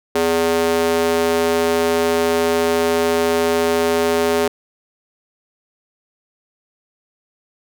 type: tone with high-pass filter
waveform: square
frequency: 83 Hz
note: E2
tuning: 12 cents sharp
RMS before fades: -17 dBFS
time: 0.15-4.48 s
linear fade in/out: 5 ms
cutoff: 390 Hz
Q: 2.2
effects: none